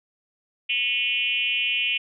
sine tone with frequency modulation, 2710 Hz, E7, 47 cents sharp, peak -21 dBFS, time 0.69-1.98 s, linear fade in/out 10 ms, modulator 255 Hz, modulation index 1.5, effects none

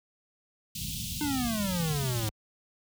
pink band-stop noise, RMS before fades -34 dBFS, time 0.75-2.29 s, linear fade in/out 5 ms, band 230 to 2800 Hz, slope 48 dB/octave
square exponential sweep, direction down, 304.4 to 105.3 Hz, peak -29 dBFS, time 1.21-2.29 s, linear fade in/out 0 ms
effects high-pass 60 Hz 12 dB/octave

